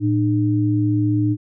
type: tone pair together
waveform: sine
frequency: 112.4 / 302.5 Hz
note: A2 / D#4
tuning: +37 / -49 cents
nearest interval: octave + perfect fourth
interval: 1714 cents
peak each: -18 dBFS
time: 0-1.37 s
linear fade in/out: 50 ms
effects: none